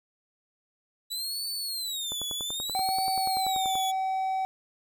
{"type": "tone with vibrato", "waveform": "sawtooth", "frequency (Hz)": 3915, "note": "B7", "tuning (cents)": -16, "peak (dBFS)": -28, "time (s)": [1.1, 3.92], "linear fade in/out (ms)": 20, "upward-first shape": "sine", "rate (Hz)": 0.63, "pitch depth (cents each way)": 240}
{"type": "click train", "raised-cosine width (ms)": 1, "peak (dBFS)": -25, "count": 18, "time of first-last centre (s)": [2.12, 3.755], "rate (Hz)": 10.4}
{"type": "tone", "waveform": "triangle", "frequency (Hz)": 762, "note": "G5", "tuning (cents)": -49, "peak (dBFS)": -24, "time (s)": [2.75, 4.45], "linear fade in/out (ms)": 0}
{"effects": []}